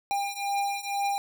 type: beating tone pair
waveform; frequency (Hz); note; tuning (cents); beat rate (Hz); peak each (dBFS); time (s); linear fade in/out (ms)
square; 800 / 802.1; G5 / G5; +35 / +40; 2.1; -32 / -30; 0.11-1.18; 0
effects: none